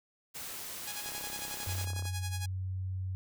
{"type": "noise", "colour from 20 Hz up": "white", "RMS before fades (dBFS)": -42, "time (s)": [0.34, 1.86], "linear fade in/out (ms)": 20}
{"type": "tone with tremolo", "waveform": "5% pulse", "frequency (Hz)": 830.6, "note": "G#5", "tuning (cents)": 0, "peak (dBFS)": -26, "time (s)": [0.87, 2.46], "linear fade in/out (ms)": 5, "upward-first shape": "sine", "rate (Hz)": 11, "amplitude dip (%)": 75}
{"type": "click train", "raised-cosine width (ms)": 1, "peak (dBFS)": -33, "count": 34, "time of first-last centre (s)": [1.06, 2.054], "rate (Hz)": 33.2}
{"type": "tone with pitch glide", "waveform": "sine", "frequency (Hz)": [92.5, 93.57], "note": ["F#2", "F#2"], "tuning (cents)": [0, 20], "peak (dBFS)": -33, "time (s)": [1.67, 3.15], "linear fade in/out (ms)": 0, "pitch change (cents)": 20, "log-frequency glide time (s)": [2.37, 2.49]}
{"effects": []}